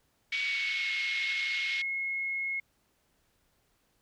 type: tone with pitch glide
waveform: sine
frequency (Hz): 2250 to 2168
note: C#7 to C#7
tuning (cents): +25 to -39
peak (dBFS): -30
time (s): 0.32-2.6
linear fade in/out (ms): 5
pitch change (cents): -64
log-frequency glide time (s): 0.42-0.92
type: band-pass noise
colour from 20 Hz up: pink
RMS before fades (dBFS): -37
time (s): 0.32-1.82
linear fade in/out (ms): 5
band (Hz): 2200 to 3900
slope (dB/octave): 24
effects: pink hiss -72 dBFS RMS until 4.01 s